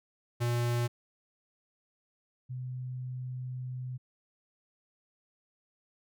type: tone pair in turn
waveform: square / sine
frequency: 119.8 / 126.92 Hz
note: A#2 / B2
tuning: +48 / +48 cents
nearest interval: minor second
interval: 100 cents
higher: second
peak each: -28 / -35 dBFS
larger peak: first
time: 0.4-0.88 / 2.49-3.98 s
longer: second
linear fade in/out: 20 ms
effects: none

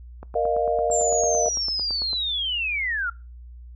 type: click train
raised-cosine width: 1 ms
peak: -24 dBFS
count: 18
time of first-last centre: 0.23-2.132 s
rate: 8.94 Hz
type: chord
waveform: sine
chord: Bb suspended fourth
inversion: none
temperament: equal with one note detuned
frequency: 466.2 / 613.7 / 698.5 Hz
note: Bb4 / Eb5 / F5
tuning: 0 / -24 / 0 cents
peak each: -24 dBFS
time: 0.35-1.49 s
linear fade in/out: 5 ms
type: linear sweep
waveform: sine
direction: down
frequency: 7459 to 1346 Hz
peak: -23 dBFS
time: 0.91-3.1 s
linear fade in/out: 5 ms
effects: noise-tail reverb RT60 0.3 s tail -23 dB re dry + added 60 Hz sine -39 dBFS peak until 3.75 s

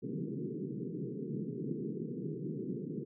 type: band-pass noise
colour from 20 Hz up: pink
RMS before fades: -39 dBFS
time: 0.02-3.05 s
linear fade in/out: 20 ms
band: 130 to 450 Hz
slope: 96 dB/octave
effects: none

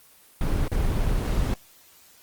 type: noise with dropouts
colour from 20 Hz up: brown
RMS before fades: -23 dBFS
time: 0.41-1.54 s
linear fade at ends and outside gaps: 1 ms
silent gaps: 0.68-0.717 s
effects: white hiss -54 dBFS RMS until 2.22 s + Opus 24 kbps

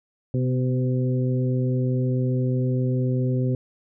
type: harmonic tone with a mistuned harmonic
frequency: 127.9 Hz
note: C3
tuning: 39 cents flat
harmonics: 1 / 2 / 3 / 4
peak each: -21 / -27 / -31 / -33 dBFS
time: 0.34-3.55 s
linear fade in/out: 2 ms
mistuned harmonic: 2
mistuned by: -22 cents
effects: none

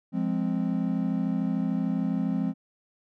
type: chord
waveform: triangle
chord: F minor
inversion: none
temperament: equal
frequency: 174.61 / 207.7 / 261.6 Hz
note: F3 / Ab3 / C4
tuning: 0 / 0 / 0 cents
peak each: -27 dBFS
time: 0.12-2.54 s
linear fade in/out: 50 ms
effects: none

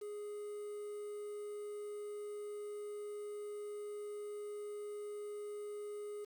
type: tone with quantisation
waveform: triangle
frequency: 415.3 Hz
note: G#4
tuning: in tune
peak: -40 dBFS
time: 0.01-6.25 s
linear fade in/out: 10 ms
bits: 10
effects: none

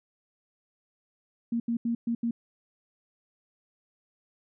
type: tone bursts at uneven times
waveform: sine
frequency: 233.4 Hz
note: A#3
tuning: 2 cents sharp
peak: -25 dBFS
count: 5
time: 1.52-1.6 / 1.68-1.77 / 1.85-1.95 / 2.07-2.15 / 2.23-2.31 s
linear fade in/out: 5 ms
effects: none

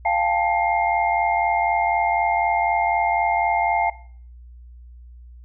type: tone cluster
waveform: sine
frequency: 694 / 794 / 878 / 2122 Hz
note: F5 / G5 / A5 / C7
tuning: -11 / +22 / -4 / +24 cents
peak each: -22 / -23 / -22 / -25 dBFS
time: 0.05-3.9 s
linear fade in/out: 5 ms
effects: noise-tail reverb RT60 0.5 s tail -18 dB re dry + added 60 Hz sine -40 dBFS peak until 5.44 s

